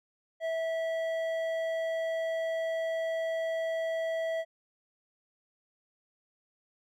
sine tone with hard clipping, 653 Hz, E5, 17 cents flat, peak -31 dBFS, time 0.4-4.45 s, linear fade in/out 50 ms, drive 8 dB, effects none

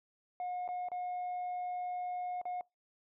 sine tone with dropouts, 721 Hz, F#5, 45 cents flat, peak -33 dBFS, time 0.4-2.61 s, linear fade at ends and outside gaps 1 ms, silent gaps 0.678-0.688 / 0.886-0.917 / 2.415-2.454 s, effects noise-tail reverb RT60 0.2 s tail -26 dB re dry + tanh soft clip ceiling -34 dBFS

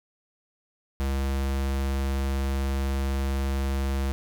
square tone, 67.9 Hz, C#2, 35 cents flat, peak -25 dBFS, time 1-4.12 s, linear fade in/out 0 ms, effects none

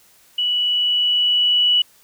sine tone with level ramp, 2947 Hz, F#7, 8 cents flat, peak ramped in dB -17 to -12 dBFS, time 0.38-1.82 s, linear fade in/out 5 ms, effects white hiss -53 dBFS RMS until 2.03 s

